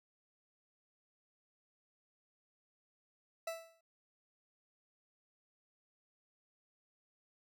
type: tone with exponential decay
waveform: 40% pulse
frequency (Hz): 659.3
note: E5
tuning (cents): 0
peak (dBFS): -35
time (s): 3.47-3.81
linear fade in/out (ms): 5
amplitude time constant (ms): 73
effects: none